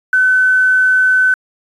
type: tone with quantisation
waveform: sine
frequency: 1514 Hz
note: F#6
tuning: 39 cents sharp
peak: -8 dBFS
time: 0.13-1.34 s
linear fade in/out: 2 ms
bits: 6
effects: resampled to 24000 Hz